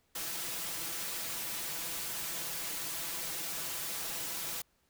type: noise with comb filter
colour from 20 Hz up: white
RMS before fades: -38 dBFS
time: 0.15-4.62 s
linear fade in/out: 5 ms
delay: 6 ms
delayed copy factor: +0.7
effects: pink hiss -73 dBFS RMS until 4.89 s